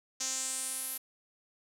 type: tone with band-pass filter sweep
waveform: sawtooth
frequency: 261.6 Hz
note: C4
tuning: in tune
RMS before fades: -36 dBFS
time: 0.2-0.98 s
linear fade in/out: 10 ms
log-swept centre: 6300 to 12000 Hz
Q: 4.1
effects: none